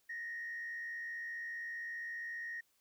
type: tone with frequency modulation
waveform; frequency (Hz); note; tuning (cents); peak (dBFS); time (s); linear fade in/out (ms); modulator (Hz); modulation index
sine; 1864.7; A#6; 0; -39; 0.09-2.61; 10; 75; 0.59
effects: tanh soft clip ceiling -36 dBFS + white hiss -75 dBFS RMS until 2.8 s